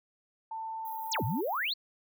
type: tone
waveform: sine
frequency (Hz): 891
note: A5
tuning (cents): +22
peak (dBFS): -35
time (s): 0.51-1.41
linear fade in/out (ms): 5
type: high-pass noise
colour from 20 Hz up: white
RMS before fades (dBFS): -47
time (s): 0.85-1.73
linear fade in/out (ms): 2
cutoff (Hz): 12000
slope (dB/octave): 96
type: exponential two-way sweep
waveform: sine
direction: down then up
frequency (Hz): 9397 to 97.9 to 4554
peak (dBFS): -29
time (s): 1.11-1.74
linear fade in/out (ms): 10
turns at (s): 1.24
effects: none